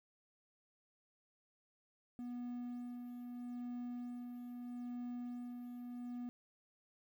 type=tone with tremolo; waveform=triangle; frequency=243.8 Hz; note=B3; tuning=22 cents flat; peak=-39 dBFS; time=2.19-6.29 s; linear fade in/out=0 ms; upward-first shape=sine; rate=0.78 Hz; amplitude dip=40%; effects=12-bit